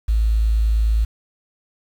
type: tone with quantisation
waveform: sine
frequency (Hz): 54.6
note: A1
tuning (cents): -13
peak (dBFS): -14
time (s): 0.08-1.05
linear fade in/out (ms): 10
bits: 7
effects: none